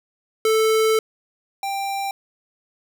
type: tone pair in turn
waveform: square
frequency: 440 / 788.3 Hz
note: A4 / G5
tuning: 0 / +9 cents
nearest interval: minor seventh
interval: 1009 cents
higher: second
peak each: -16 / -24 dBFS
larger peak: first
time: 0.45-0.99 / 1.63-2.11 s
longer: first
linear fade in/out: 2 ms
effects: none